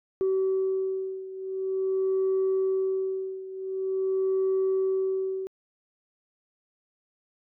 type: beating tone pair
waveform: sine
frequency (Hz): 380.9 / 381.36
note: G4 / G4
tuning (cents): -50 / -48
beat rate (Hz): 0.46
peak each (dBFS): -25 / -28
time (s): 0.21-5.47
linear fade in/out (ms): 0
effects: tanh soft clip ceiling -19 dBFS